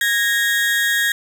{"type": "tone pair together", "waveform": "35% pulse", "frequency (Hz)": [1648, 1862.3], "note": ["G#6", "A#6"], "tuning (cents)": [-14, -2], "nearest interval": "major second", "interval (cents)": 212, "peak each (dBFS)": -17, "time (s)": [0.01, 1.12], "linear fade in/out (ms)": 2, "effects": []}